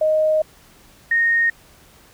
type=tone pair in turn; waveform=sine; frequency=622.3 / 1853 Hz; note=D#5 / A#6; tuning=0 / -11 cents; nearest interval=octave + perfect fifth; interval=1889 cents; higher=second; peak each=-14 dBFS; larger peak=neither; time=0.01-0.42 / 1.11-1.5 s; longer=first; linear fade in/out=5 ms; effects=pink hiss -50 dBFS RMS until 2.13 s